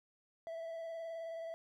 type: tone with vibrato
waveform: triangle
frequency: 659.3 Hz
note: E5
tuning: in tune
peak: -39 dBFS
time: 0.47-1.54 s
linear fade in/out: 0 ms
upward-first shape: square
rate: 19 Hz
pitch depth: 16 cents each way
effects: none